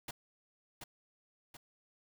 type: noise with echo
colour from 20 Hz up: pink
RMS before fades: -42 dBFS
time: 0.08-0.11 s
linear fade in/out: 5 ms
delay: 730 ms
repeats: 2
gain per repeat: -5 dB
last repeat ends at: 1.57 s
effects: none